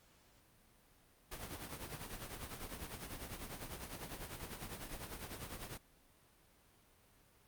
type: noise with tremolo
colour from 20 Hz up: pink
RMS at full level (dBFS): -44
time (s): 1.31-5.78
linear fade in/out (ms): 10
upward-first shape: triangle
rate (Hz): 10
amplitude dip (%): 70
effects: pink hiss -68 dBFS RMS until 7.47 s + Opus 48 kbps